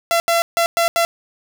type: tone bursts at uneven times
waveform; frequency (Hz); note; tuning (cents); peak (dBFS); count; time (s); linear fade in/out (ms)
sawtooth; 677; E5; +46; -10; 5; 0.11-0.2 / 0.28-0.42 / 0.57-0.66 / 0.77-0.88 / 0.96-1.05; 0
effects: none